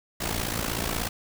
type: noise with amplitude modulation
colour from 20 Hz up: pink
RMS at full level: -26 dBFS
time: 0.2-1.09 s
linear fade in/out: 10 ms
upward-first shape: sine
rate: 56.5 Hz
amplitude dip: 75%
effects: none